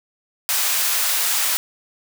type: high-pass noise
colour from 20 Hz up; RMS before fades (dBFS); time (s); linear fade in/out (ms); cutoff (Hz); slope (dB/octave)
white; -20; 0.49-1.57; 0; 820; 12
effects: none